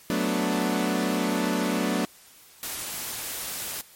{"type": "chord", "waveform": "sawtooth", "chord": "B minor seventh", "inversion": "second", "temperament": "equal", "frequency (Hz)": [185, 220, 246.9, 293.7], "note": ["F#3", "A3", "B3", "D4"], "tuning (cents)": [0, 0, 0, 0], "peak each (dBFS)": -25, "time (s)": [0.1, 2.05], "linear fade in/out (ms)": 0}
{"type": "noise", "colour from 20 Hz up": "white", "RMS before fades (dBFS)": -33, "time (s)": [2.63, 3.81], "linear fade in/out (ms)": 0}
{"effects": ["white hiss -52 dBFS RMS until 3.95 s", "MP3 64 kbps"]}